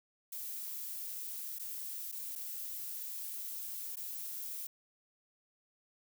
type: noise with dropouts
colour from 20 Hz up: violet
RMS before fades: -42 dBFS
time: 0.32-4.67 s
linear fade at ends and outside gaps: 5 ms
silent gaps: 1.587-1.595 / 2.117-2.123 / 2.354-2.358 / 3.958-3.968 s
effects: none